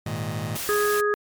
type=chord; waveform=sawtooth; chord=Ab suspended second; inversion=none; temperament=just; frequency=103.83 / 116.8 / 155.74 Hz; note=Ab2 / Bb2 / Eb3; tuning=0 / +4 / +2 cents; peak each=-27 dBFS; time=0.06-0.57 s; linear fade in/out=5 ms
type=noise; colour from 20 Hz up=white; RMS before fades=-31 dBFS; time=0.55-1.01 s; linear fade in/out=10 ms
type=harmonic tone; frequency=415.3 Hz; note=G#4; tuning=in tune; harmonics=1 / 3 / 4; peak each=-21 / -26 / -27 dBFS; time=0.69-1.14 s; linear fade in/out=0 ms
effects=MP3 96 kbps